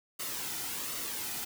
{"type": "noise with flanger", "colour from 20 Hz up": "white", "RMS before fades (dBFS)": -37, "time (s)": [0.19, 1.45], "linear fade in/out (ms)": 10, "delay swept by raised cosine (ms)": [1.2, 1.84], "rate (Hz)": 1.3, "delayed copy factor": -0.5, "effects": []}